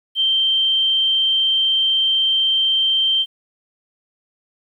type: tone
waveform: sine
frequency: 3136 Hz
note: G7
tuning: in tune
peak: -14 dBFS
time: 0.15-3.26 s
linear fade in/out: 50 ms
effects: 9-bit